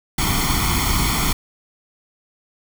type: noise with comb filter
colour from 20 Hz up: pink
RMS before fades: -19 dBFS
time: 0.18-1.33 s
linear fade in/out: 5 ms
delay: 0.91 ms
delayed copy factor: +0.85
effects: none